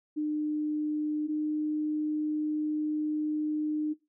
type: tone pair in turn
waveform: sine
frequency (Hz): 302.4 / 304.3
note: D#4 / D#4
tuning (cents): -49 / -38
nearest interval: unison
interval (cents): 11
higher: second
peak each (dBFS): -27 / -27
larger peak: neither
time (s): 0.16-1.28 / 1.28-3.94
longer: second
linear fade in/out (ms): 20
effects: noise-tail reverb RT60 0.2 s tail -17 dB re dry